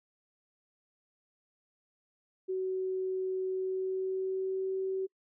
sine tone with pitch glide, 375.3 to 381 Hz, F#4 to G4, +25 to -49 cents, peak -30 dBFS, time 2.48-5.07 s, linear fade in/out 20 ms, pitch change +26 cents, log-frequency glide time 3.47-4.76 s, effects noise-tail reverb RT60 0.1 s tail -26 dB re dry

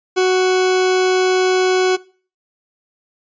40% pulse tone, 370.8 Hz, F#4, 4 cents sharp, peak -11 dBFS, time 0.16-1.97 s, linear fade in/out 20 ms, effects noise-tail reverb RT60 0.4 s tail -21 dB re dry + resampled to 16000 Hz

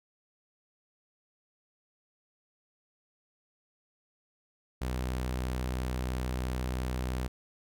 sawtooth tone, 63 Hz, B1, 35 cents sharp, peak -27 dBFS, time 4.81-7.28 s, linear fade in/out 10 ms, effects none

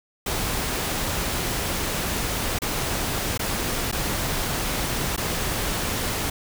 pink noise with dropouts, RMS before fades -26 dBFS, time 0.26-6.3 s, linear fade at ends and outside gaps 5 ms, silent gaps 2.588-2.618 / 3.377-3.393 / 3.915-3.925 / 5.164-5.176 s, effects none

